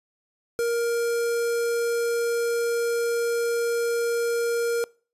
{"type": "tone with notch filter", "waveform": "square", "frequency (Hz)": 468.9, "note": "A#4", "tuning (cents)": 10, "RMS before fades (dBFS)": -24, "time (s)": [0.59, 4.84], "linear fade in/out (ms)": 0, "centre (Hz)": 2900, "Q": 1.1, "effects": ["noise-tail reverb RT60 0.4 s tail -25 dB re dry", "resampled to 32000 Hz"]}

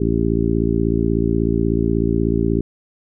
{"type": "harmonic tone", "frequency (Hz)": 56.4, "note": "A1", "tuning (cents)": 44, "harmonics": [1, 2, 3, 4, 5, 6, 7], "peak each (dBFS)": [-23, -23, -23, -23, -23, -23, -23], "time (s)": [0, 2.61], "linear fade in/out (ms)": 5, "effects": []}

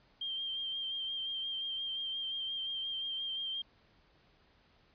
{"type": "tone with vibrato", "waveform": "sine", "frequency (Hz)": 3173, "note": "G7", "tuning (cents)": 20, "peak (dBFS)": -35, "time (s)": [0.21, 3.62], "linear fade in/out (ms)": 5, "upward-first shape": "sine", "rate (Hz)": 5.7, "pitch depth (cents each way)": 26, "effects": ["pink hiss -67 dBFS RMS until 4.94 s", "resampled to 11025 Hz"]}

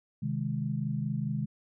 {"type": "chord", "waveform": "sine", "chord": "Ab major", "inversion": "first", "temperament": "equal", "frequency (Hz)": [130.81, 155.56, 207.7], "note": ["C3", "Eb3", "Ab3"], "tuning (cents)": [0, 0, 0], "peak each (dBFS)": [-33, -33, -34], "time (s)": [0.22, 1.46], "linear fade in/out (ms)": 10, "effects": []}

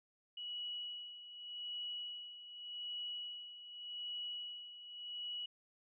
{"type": "tone with tremolo", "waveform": "sine", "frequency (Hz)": 2928, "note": "F#7", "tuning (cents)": -19, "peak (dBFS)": -40, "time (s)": [0.37, 5.46], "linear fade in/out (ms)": 5, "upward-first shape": "sine", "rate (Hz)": 0.85, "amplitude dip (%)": 70, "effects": []}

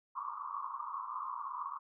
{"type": "band-pass noise", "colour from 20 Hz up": "pink", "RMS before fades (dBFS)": -41, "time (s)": [0.15, 1.79], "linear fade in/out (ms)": 20, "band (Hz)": [980, 1200], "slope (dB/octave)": 96, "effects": []}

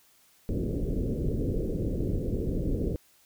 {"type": "low-pass noise", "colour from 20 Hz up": "pink", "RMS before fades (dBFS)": -29, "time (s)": [0.49, 2.96], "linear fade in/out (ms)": 0, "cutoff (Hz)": 500, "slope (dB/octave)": 48, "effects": ["white hiss -62 dBFS RMS until 3.25 s"]}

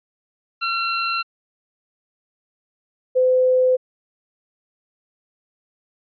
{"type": "tone pair in turn", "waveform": ["20% pulse", "sine"], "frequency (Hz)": [1362, 510.2], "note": ["F6", "C5"], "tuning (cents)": [-44, -44], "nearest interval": "octave + perfect fourth", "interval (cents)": 1700, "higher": "first", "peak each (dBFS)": [-15, -13], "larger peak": "second", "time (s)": [[0.61, 1.23], [3.15, 3.77]], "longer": "neither", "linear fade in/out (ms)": 20, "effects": ["resampled to 11025 Hz"]}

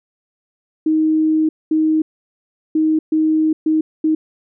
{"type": "tone bursts at uneven times", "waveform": "sine", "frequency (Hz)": 313.6, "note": "D#4", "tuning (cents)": 14, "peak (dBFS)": -12, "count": 6, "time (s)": [[0.86, 1.49], [1.71, 2.02], [2.75, 2.99], [3.12, 3.53], [3.66, 3.81], [4.04, 4.15]], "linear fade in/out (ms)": 5, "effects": []}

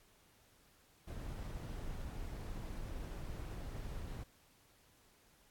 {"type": "noise", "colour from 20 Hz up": "brown", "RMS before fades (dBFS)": -44, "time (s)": [1.07, 4.24], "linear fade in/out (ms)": 10, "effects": ["pink hiss -68 dBFS RMS until 5.5 s", "AAC 64 kbps"]}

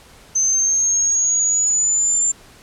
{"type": "exponential sweep", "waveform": "sine", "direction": "up", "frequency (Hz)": [6190, 7270], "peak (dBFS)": -14, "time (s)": [0.35, 2.32], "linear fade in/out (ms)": 10, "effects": ["pink hiss -46 dBFS RMS until 2.62 s", "low-pass 11000 Hz 12 dB/octave"]}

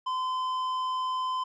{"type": "tone with tanh clipping", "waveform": "sine", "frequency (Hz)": 1025, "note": "C6", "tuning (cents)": -36, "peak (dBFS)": -29, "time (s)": [0.06, 1.44], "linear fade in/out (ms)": 10, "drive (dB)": 9, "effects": []}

